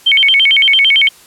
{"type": "tone with vibrato", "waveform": "sine", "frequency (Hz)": 2637, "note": "E7", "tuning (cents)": 0, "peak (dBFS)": -6, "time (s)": [0.06, 1.09], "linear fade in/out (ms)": 10, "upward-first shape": "square", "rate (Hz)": 8.9, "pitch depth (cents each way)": 300, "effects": ["white hiss -42 dBFS RMS until 1.26 s", "low-pass 12000 Hz 12 dB/octave"]}